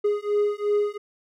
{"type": "beating tone pair", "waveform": "triangle", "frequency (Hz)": [412.6, 415.4], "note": ["G#4", "G#4"], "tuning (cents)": [-11, 0], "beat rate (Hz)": 2.8, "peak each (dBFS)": -22, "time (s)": [0.04, 0.98], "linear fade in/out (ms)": 10, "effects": []}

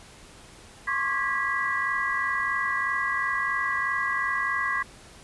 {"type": "tone cluster", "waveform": "sine", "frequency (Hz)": [1064, 1107, 1169, 1644, 1954], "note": ["C6", "C#6", "D6", "G#6", "B6"], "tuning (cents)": [29, -3, -8, -18, -19], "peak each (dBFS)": [-32, -33, -34, -29, -28], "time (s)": [0.87, 4.83], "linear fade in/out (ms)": 10, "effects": ["pink hiss -49 dBFS RMS until 5.23 s", "resampled to 24000 Hz"]}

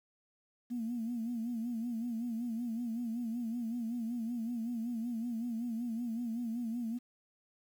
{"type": "tone with vibrato", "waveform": "sine", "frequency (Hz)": 233.1, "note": "A#3", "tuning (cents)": 0, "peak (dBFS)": -33, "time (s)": [0.7, 6.99], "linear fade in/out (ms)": 20, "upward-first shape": "sine", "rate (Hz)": 5.3, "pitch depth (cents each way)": 87, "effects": ["tanh soft clip ceiling -29 dBFS", "10-bit"]}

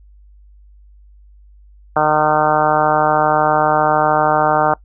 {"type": "harmonic tone with a mistuned harmonic", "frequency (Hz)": 152.8, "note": "D#3", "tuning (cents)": -31, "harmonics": [1, 2, 3, 4, 5, 6, 7, 8, 9, 10], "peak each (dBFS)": [-26, -25, -23, -18, -16, -19, -24, -21, -22, -27], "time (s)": [1.96, 4.74], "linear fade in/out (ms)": 5, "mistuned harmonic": 1, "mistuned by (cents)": -16, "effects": ["noise-tail reverb RT60 0.1 s tail -22 dB re dry", "added 50 Hz sine -42 dBFS peak until 4.84 s"]}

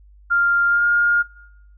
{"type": "tone with pitch glide", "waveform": "sine", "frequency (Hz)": [1396.9, 1417.2], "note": ["F6", "F6"], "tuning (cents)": [0, 25], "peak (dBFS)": -14, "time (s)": [0.3, 1.23], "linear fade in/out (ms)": 20, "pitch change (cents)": 25, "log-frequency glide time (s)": [0.67, 0.85], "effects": ["noise-tail reverb RT60 0.9 s tail -23 dB re dry", "added 50 Hz sine -45 dBFS peak until 1.77 s"]}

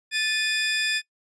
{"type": "tone pair together", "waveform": "25% pulse", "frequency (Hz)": [1753, 2470], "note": ["A6", "D#7"], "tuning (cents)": [-7, -13], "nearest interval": "tritone", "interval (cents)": 594, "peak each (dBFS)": -21, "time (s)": [0.11, 1.02], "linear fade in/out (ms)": 50, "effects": ["noise-tail reverb RT60 0.1 s tail -21 dB re dry", "resampled to 22050 Hz"]}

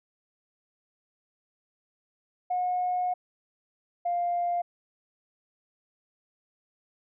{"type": "tone pair in turn", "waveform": "sine", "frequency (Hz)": [724, 699.7], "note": ["F#5", "F5"], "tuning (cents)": [-38, 3], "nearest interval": "minor second", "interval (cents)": 59, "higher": "first", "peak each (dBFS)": -24, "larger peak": "neither", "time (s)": [[2.5, 3.14], [4.05, 4.62]], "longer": "first", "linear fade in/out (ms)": 10, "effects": ["tanh soft clip ceiling -20 dBFS"]}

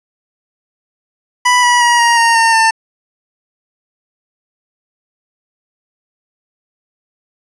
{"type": "tone with pitch steps", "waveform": "25% pulse", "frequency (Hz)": [987.8, 972, 956.4, 941, 925.9, 911.1, 896.4], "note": ["B5", "B5", "A#5", "A#5", "A#5", "A#5", "A5"], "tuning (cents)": [0, -28, 44, 16, -12, -40, 32], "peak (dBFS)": -4, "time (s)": [1.45, 2.71], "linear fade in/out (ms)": 10, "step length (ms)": 180, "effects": ["resampled to 22050 Hz", "7-bit"]}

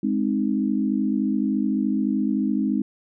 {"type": "chord", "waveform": "sine", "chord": "Ab major", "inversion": "none", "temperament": "equal", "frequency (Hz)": [207.7, 261.6, 311.1], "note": ["Ab3", "C4", "Eb4"], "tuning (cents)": [0, 0, 0], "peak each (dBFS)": [-23, -24, -26], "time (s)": [0.03, 2.82], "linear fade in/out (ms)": 5, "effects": []}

